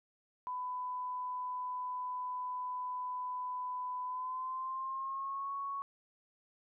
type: tone with pitch glide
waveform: sine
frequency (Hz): 1000 to 1109.6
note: B5 to C#6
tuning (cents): +21 to +1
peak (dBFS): -36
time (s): 0.47-5.82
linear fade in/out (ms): 0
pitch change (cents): +180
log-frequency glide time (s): 4.04-5.53
effects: none